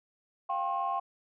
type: chord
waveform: sine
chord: F suspended second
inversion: none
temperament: equal with one note detuned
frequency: 698.5 / 784 / 1072.2 Hz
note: F5 / G5 / C6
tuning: 0 / 0 / +42 cents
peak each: -34 / -32 / -31 dBFS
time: 0.49-1 s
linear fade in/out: 10 ms
effects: tanh soft clip ceiling -22 dBFS